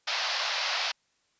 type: band-pass noise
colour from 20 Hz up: white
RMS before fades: -30 dBFS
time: 0.07-0.92 s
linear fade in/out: 10 ms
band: 580 to 5300 Hz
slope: 48 dB/octave
effects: white hiss -71 dBFS RMS until 1.39 s + resampled to 16000 Hz